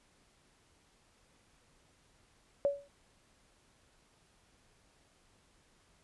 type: tone with exponential decay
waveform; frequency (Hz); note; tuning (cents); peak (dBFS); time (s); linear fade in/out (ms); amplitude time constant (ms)
sine; 566; C#5; +36; -23; 2.65-2.88; 0; 50
effects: pink hiss -68 dBFS RMS until 6.03 s + resampled to 24000 Hz